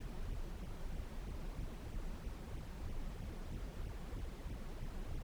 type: noise with flanger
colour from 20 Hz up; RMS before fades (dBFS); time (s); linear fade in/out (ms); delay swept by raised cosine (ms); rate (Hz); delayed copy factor
brown; -44; 0-5.23; 10; 0.33 to 5.53; 3.1; +0.7
effects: none